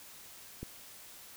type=click; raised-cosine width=3 ms; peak=-27 dBFS; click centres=0.63 s; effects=white hiss -52 dBFS RMS until 1.36 s